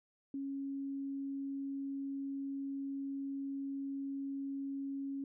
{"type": "tone", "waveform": "sine", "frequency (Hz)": 275.3, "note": "C#4", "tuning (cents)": -12, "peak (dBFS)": -37, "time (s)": [0.34, 5.24], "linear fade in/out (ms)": 2, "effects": []}